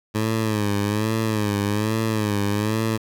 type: tone with vibrato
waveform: 15% pulse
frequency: 106.4 Hz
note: G#2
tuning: 42 cents sharp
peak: -14 dBFS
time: 0.14-2.98 s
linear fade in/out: 20 ms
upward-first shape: sine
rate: 1.2 Hz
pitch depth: 85 cents each way
effects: 8-bit